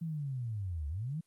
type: linear two-way sweep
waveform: sine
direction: down then up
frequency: 168.8 to 69.3 to 168.8 Hz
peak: -34 dBFS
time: 0.01-1.21 s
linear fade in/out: 10 ms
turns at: 0.88 s
effects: white hiss -75 dBFS RMS until 1.26 s + Opus 32 kbps